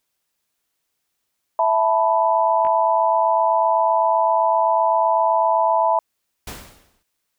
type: chord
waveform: sine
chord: E suspended fourth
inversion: none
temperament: equal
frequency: 659.3 / 880 / 987.8 Hz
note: E5 / A5 / B5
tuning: 0 / 0 / 0 cents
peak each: -19 dBFS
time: 1.59-5.99 s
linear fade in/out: 2 ms
type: clicks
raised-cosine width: 0.5 ms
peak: -19 / -22 dBFS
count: 2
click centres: 2.65 / 2.669 s
type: noise with exponential decay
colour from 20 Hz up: pink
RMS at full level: -30 dBFS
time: 6.47-7.03 s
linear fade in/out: 5 ms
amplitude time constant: 120 ms
effects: white hiss -75 dBFS RMS until 7.38 s